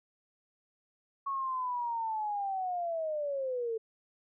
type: linear sweep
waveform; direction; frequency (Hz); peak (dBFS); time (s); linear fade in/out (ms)
sine; down; 1108.7 to 440; -31; 1.26-3.78; 10
effects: none